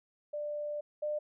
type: tone pair in turn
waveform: sine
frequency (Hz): 592 / 599.6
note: D5 / D5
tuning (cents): +14 / +36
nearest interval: unison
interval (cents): 22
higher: second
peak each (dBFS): -34 / -31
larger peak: second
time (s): 0.33-0.81 / 1.02-1.19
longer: first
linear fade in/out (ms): 10
effects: none